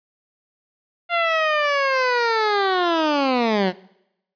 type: linear sweep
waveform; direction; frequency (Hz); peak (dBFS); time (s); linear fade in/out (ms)
15% pulse; down; 696 to 176; -11; 1.09-3.73; 50
effects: noise-tail reverb RT60 0.8 s tail -21 dB re dry + resampled to 11025 Hz